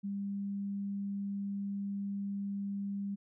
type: tone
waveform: sine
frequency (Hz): 199.6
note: G3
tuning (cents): +32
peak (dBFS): -34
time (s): 0.03-3.16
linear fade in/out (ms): 20
effects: none